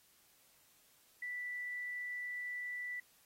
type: tone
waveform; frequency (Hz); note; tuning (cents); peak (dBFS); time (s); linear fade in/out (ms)
sine; 1971; B6; -4; -39; 1.22-3; 5
effects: white hiss -68 dBFS RMS until 3.25 s + AAC 48 kbps